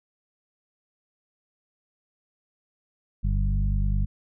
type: harmonic tone with a mistuned harmonic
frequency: 49 Hz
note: G1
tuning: in tune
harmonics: 1 / 2 / 3 / 4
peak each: -22 / -28 / -32 / -34 dBFS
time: 3.23-4.06 s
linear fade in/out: 20 ms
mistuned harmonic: 1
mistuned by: -53 cents
effects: none